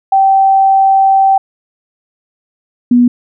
sine tone pair in turn, 776 / 243.6 Hz, G5 / B3, -18 / -24 cents, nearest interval octave + minor sixth, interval 2006 cents, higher first, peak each -5 / -4 dBFS, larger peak second, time 0.12-1.38 / 2.91-3.08 s, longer first, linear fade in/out 5 ms, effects none

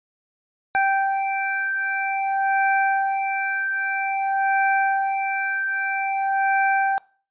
25% pulse beating tone pair, 781 / 781.51 Hz, G5 / G5, -7 / -5 cents, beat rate 0.51 Hz, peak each -19 dBFS, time 0.75-6.98 s, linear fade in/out 0 ms, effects noise-tail reverb RT60 0.4 s tail -22 dB re dry + resampled to 8000 Hz

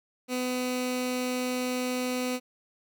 15% pulse tone with notch filter, 251.5 Hz, B3, 32 cents sharp, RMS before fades -30 dBFS, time 0.28-2.4 s, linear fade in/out 50 ms, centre 880 Hz, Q 1.3, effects none

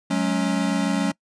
square chord, F# suspended second, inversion none, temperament equal with one note detuned, 185 / 212.3 / 277.2 Hz, F#3 / G#3 / C#4, 0 / +38 / 0 cents, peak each -25 / -26 / -25 dBFS, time 0.1-1.12 s, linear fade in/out 10 ms, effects noise-tail reverb RT60 0.1 s tail -24 dB re dry + resampled to 22050 Hz

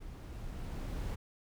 brown noise with level ramp, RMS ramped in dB -47 to -36 dBFS, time 0-1.16 s, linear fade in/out 20 ms, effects none

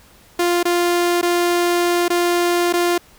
sawtooth tone with dropouts, 349.2 Hz, F4, in tune, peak -11 dBFS, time 0.39-2.98 s, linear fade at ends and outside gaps 5 ms, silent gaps 0.63-0.652 / 1.214-1.227 / 2.082-2.101 / 2.727-2.736 s, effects pink hiss -49 dBFS RMS until 3.18 s

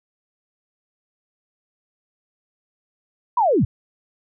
sine linear sweep, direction down, 1022 to 73.42 Hz, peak -14 dBFS, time 3.37-3.65 s, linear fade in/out 5 ms, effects none

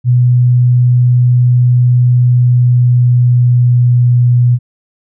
sine tone with pitch glide, 123.47 to 122.26 Hz, B2 to B2, 0 to -17 cents, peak -5 dBFS, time 0.04-4.59 s, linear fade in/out 50 ms, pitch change -17 cents, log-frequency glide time 2.17-4.2 s, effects none

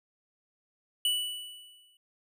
square tone with exponential decay, 2960 Hz, F#7, in tune, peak -24 dBFS, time 1.05-1.97 s, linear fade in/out 2 ms, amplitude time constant 200 ms, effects none

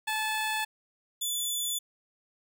15% pulse tone pair in turn, 868 / 3472 Hz, A5 / A7, -24 / -24 cents, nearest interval 2 octaves, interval 2400 cents, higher second, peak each -22 dBFS, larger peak neither, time 0.07-0.65 / 1.21-1.79 s, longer neither, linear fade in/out 10 ms, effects none

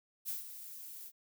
violet noise with ADSR envelope, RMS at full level -37 dBFS, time 0.25-1.12 s, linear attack 39 ms, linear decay 140 ms, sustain -11 dB, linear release 52 ms, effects none

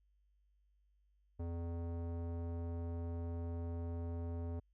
square tone with low-pass filter, 84.7 Hz, E2, 48 cents sharp, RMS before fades -41 dBFS, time 1.39-4.6 s, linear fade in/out 10 ms, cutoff 640 Hz, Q 1, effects added 50 Hz sine -70 dBFS peak until 4.73 s

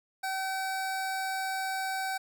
25% pulse tone, 765 Hz, G5, 42 cents flat, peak -27 dBFS, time 0.23-2.18 s, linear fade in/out 10 ms, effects none

